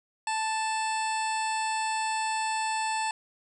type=harmonic tone with a mistuned harmonic; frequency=880 Hz; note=A5; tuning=in tune; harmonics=1 / 2 / 3 / 4 / 5 / 6 / 8 / 9 / 10; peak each=-28 / -37 / -36 / -45 / -41 / -46 / -48 / -40 / -44 dBFS; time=0.27-3.11 s; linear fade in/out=2 ms; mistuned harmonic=8; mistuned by=+77 cents; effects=11-bit